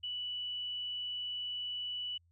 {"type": "tone", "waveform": "sine", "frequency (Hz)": 2960, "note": "F#7", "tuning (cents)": 0, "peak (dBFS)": -36, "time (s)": [0.03, 2.18], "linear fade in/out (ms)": 10, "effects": ["added 85 Hz sine -66 dBFS peak until 2.31 s"]}